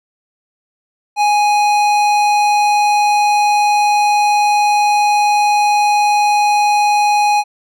sine tone with tanh clipping, 830.6 Hz, G#5, in tune, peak -12 dBFS, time 1.16-7.44 s, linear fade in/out 50 ms, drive 17 dB, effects none

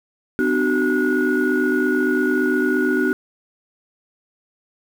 sine tone cluster, 253.9 / 302.7 / 377.1 / 1455 Hz, B3 / D#4 / F#4 / F#6, +48 / -48 / +33 / -29 cents, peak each -20 / -21 / -20 / -22 dBFS, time 0.39-3.13 s, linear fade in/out 0 ms, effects tanh soft clip ceiling -9 dBFS + 7-bit

